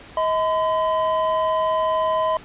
triangle tone pair together, 635.2 / 1015 Hz, D#5 / B5, +36 / +47 cents, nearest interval minor sixth, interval 811 cents, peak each -19 dBFS, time 0.17-2.37 s, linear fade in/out 2 ms, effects pink hiss -43 dBFS RMS until 2.44 s + resampled to 8000 Hz

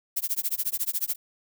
violet noise with tremolo, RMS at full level -25 dBFS, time 0.16-1.16 s, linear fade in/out 10 ms, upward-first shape sine, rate 14 Hz, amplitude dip 100%, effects none

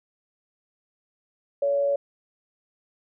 sine tone with frequency modulation, 564 Hz, C#5, 30 cents sharp, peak -20 dBFS, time 1.62-1.96 s, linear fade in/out 5 ms, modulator 116 Hz, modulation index 0.27, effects none

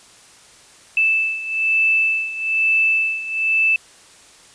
sine beating tone pair, 2636 / 2637.1 Hz, E7 / E7, -1 / 0 cents, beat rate 1.1 Hz, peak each -17 / -21 dBFS, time 0.97-3.76 s, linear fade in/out 2 ms, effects white hiss -47 dBFS RMS until 4.54 s + resampled to 22050 Hz

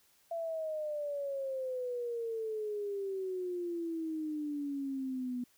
sine exponential sweep, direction down, 676 to 244.1 Hz, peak -34 dBFS, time 0.31-5.44 s, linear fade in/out 5 ms, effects white hiss -68 dBFS RMS until 5.57 s

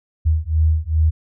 sine beating tone pair, 77.78 / 80.28 Hz, D#2 / E2, 0 / -45 cents, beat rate 2.5 Hz, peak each -17 dBFS, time 0.25-1.11 s, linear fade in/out 20 ms, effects none

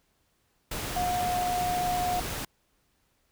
sine tone in noise, 719 Hz, F#5, 50 cents flat, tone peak -26 dBFS, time 0.96-2.2 s, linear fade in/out 5 ms, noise pink, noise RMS -34 dBFS, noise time 0.71-2.45 s, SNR +5 dB, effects pink hiss -71 dBFS RMS until 3.31 s

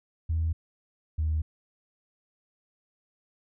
sine tone pair in turn, 81.1 / 78.05 Hz, E2 / D#2, -28 / +6 cents, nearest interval minor second, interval 66 cents, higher first, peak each -23 dBFS, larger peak neither, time 0.29-0.53 / 1.18-1.42 s, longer neither, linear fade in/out 10 ms, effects tanh soft clip ceiling -20 dBFS

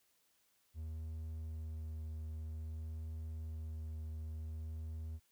triangle tone with vibrato, 79 Hz, D#2, 27 cents sharp, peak -39 dBFS, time 0.74-5.2 s, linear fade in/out 50 ms, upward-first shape sine, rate 0.52 Hz, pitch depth 11 cents each way, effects white hiss -75 dBFS RMS until 5.31 s

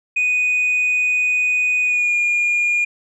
sine tone with pitch glide, 2485 to 2425 Hz, D#7 to D#7, -3 to -45 cents, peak -13 dBFS, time 0.16-2.85 s, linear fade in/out 10 ms, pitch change -42 cents, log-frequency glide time 1.82-2.15 s, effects tanh soft clip ceiling -13 dBFS

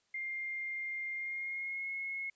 sine tone with pitch glide, 2111 to 2172 Hz, C7 to C#7, +15 to -36 cents, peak -36 dBFS, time 0.14-2.3 s, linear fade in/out 5 ms, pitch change +49 cents, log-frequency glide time 1.14-1.9 s, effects white hiss -75 dBFS RMS until 2.35 s + resampled to 16000 Hz

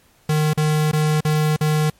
square tone with dropouts, 153.2 Hz, D#3, 27 cents flat, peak -16 dBFS, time 0.29-1.9 s, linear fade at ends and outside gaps 5 ms, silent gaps 0.534-0.574 / 0.915-0.931 / 1.207-1.249 / 1.564-1.609 s, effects pink hiss -56 dBFS RMS until 1.99 s + MP3 64 kbps

